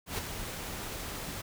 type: noise with ADSR envelope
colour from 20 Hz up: pink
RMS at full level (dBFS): -33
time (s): 0.06-1.42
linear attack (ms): 120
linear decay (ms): 17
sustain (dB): -6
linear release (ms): 13
effects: none